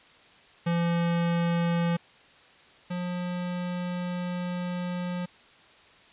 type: tone pair in turn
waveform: square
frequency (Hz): 170.5 / 178.17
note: F3 / F3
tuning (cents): -41 / +35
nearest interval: minor second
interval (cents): 76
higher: second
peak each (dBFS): -24 / -30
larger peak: first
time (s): 0.66-1.97 / 2.9-5.26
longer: second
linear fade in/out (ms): 10
effects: white hiss -55 dBFS RMS until 6.12 s + resampled to 8000 Hz